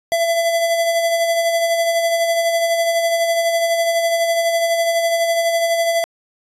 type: tone with tremolo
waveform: square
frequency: 671 Hz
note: E5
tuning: 31 cents sharp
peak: -14 dBFS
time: 0.12-6.04 s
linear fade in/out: 0 ms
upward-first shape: sine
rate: 12 Hz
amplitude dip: 40%
effects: resampled to 32000 Hz